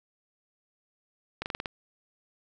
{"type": "slowing click train", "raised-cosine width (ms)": 0.3, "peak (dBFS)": -16, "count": 6, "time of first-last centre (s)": [1.42, 1.658], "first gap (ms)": 39, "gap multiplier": 1.1, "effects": []}